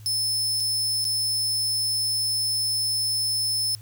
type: tone with dropouts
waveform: sawtooth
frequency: 5250 Hz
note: E8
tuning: 8 cents flat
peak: -20 dBFS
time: 0.06-3.75 s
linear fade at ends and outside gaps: 0 ms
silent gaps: 0.601-0.605 / 1.043-1.051 s
effects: added 107 Hz sine -41 dBFS peak until 3.81 s + white hiss -55 dBFS RMS until 3.81 s